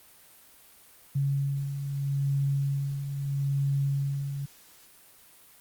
sine beating tone pair, 138.59 / 139.37 Hz, C#3 / C#3, 0 / +10 cents, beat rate 0.78 Hz, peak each -34 / -26 dBFS, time 1.15-4.46 s, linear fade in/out 10 ms, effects white hiss -55 dBFS RMS until 5.6 s + Opus 32 kbps

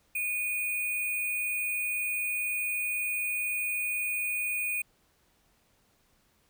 sine tone with sample-and-hold, 2466 Hz, D#7, 16 cents flat, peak -28 dBFS, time 0.15-4.82 s, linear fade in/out 5 ms, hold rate 11025 Hz, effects pink hiss -68 dBFS RMS until 6.49 s

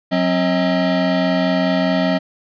square tone cluster, 182.9 / 267.6 / 634 Hz, F#3 / C4 / D#5, -20 / +39 / +32 cents, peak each -20 dBFS, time 0.11-2.19 s, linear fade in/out 20 ms, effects resampled to 11025 Hz

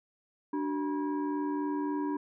sine tone with frequency modulation, 293.7 Hz, D4, in tune, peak -29 dBFS, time 0.53-2.17 s, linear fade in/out 5 ms, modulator 671 Hz, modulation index 0.8, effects none

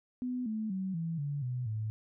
sine tone with pitch steps, 250 / 217.6 / 189.46 / 164.94 / 143.59 / 125 / 108.82 Hz, B3 / A3 / F#3 / E3 / D3 / B2 / A2, +21 / -19 / +41 / +1 / -39 / +21 / -19 cents, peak -32 dBFS, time 0.22-1.9 s, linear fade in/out 0 ms, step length 240 ms, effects none

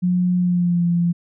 sine tone with pitch glide, 179.7 to 172.28 Hz, F3 to F3, +50 to -23 cents, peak -15 dBFS, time 0.02-1.13 s, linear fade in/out 20 ms, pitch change -73 cents, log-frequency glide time 0.37-0.85 s, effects none

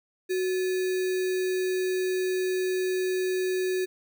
sine tone with sample-and-hold, 370 Hz, F#4, in tune, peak -24 dBFS, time 0.29-3.86 s, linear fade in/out 20 ms, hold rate 2100 Hz, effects none

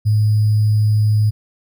sine tone with sample-and-hold, 106.5 Hz, G#2, 44 cents sharp, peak -11 dBFS, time 0.05-1.31 s, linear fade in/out 20 ms, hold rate 4900 Hz, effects none

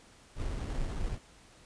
brown noise with sample-and-hold, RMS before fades -34 dBFS, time 0.35-1.19 s, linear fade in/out 50 ms, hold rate 2450 Hz, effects pink hiss -58 dBFS RMS until 1.65 s + resampled to 22050 Hz

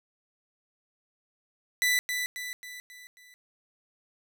sawtooth tone with echo, 1985 Hz, B6, 8 cents sharp, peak -19 dBFS, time 1.82-1.99 s, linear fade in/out 0 ms, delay 270 ms, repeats 5, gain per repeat -6 dB, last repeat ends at 3.34 s, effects none

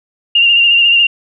sine tone with vibrato, 2794 Hz, F7, in tune, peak -6 dBFS, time 0.35-1.07 s, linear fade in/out 5 ms, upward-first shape sine, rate 14 Hz, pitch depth 33 cents each way, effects none

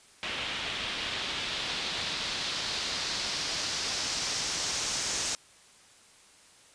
white noise with low-pass filter sweep, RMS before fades -33 dBFS, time 0.23-5.35 s, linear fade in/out 0 ms, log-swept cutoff 3000 to 6500 Hz, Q 2, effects white hiss -57 dBFS RMS until 6.74 s + resampled to 22050 Hz

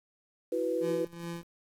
sine chord, E suspended second, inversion none, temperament equal, 329.6 / 370 / 493.9 Hz, E4 / F#4 / B4, 0 / 0 / 0 cents, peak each -34 / -34 / -30 dBFS, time 0.52-1.05 s, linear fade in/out 5 ms
25% pulse tone with tremolo, 170 Hz, F3, 46 cents flat, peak -31 dBFS, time 0.8-1.44 s, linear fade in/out 50 ms, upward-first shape triangle, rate 2.5 Hz, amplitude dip 90%
effects resampled to 32000 Hz + 9-bit

